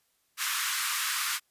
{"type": "high-pass noise", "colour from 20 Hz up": "pink", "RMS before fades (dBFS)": -30, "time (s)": [0.37, 1.4], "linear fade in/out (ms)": 50, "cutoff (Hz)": 1100, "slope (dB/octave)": 48, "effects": ["white hiss -72 dBFS RMS until 1.5 s", "resampled to 32000 Hz"]}